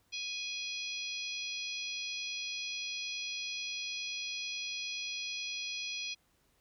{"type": "harmonic tone", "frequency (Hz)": 830.6, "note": "G#5", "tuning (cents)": 0, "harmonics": [3, 4, 5, 6, 7], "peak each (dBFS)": [-40, -42, -44, -46, -47], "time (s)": [0.12, 6.15], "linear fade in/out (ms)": 20, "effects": ["pink hiss -72 dBFS RMS until 6.6 s"]}